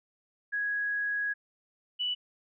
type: tone pair in turn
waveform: sine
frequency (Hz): 1662 / 2961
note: G#6 / F#7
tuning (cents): +1 / +1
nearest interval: minor seventh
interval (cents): 1000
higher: second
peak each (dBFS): -28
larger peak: neither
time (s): 0.52-1.34 / 1.99-2.15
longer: first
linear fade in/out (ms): 20
effects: none